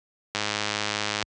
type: click train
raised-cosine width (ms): 0.2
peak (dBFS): -8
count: 93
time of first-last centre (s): 0.35-1.226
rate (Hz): 105
effects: high-pass 60 Hz 12 dB/octave + resampled to 22050 Hz